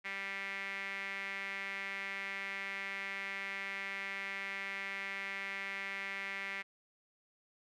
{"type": "tone with band-pass filter", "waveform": "sawtooth", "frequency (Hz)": 196, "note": "G3", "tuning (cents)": 0, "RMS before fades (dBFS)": -41, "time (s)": [0.04, 6.63], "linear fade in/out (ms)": 20, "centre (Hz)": 2100, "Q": 5.1, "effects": []}